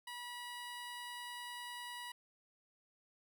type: tone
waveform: 15% pulse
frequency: 970 Hz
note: B5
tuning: 31 cents flat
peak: -38 dBFS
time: 0.07-2.12 s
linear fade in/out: 5 ms
effects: none